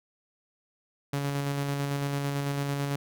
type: tone with tremolo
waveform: sawtooth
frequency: 141.2 Hz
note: C#3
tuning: 32 cents sharp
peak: -23 dBFS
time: 1.13-2.96 s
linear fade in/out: 5 ms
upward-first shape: square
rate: 9 Hz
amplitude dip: 25%
effects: none